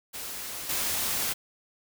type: noise with level steps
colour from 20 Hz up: white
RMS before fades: -37 / -29 dBFS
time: 0.13-1.34 s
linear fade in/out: 20 ms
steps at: 0.69 s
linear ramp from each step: 5 ms
effects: none